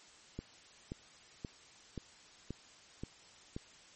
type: click train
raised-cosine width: 3 ms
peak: -27 dBFS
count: 7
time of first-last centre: 0.39-3.565 s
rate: 1.89 Hz
effects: white hiss -59 dBFS RMS until 3.95 s + MP3 32 kbps